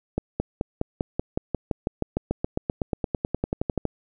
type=accelerating click train; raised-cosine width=2 ms; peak=-10 dBFS; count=28; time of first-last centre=0.18-3.853 s; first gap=220 ms; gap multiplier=0.96; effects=none